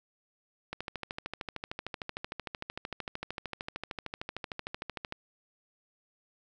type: click train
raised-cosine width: 0.3 ms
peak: -20 dBFS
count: 59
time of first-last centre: 0.73-5.124 s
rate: 13.2 Hz
effects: none